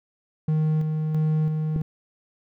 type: tone with tremolo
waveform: triangle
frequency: 155.56 Hz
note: D#3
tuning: in tune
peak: -17 dBFS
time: 0.48-1.82 s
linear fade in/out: 5 ms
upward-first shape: square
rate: 1.5 Hz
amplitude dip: 35%
type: click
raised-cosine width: 3 ms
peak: -16 dBFS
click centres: 1.762 s
effects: none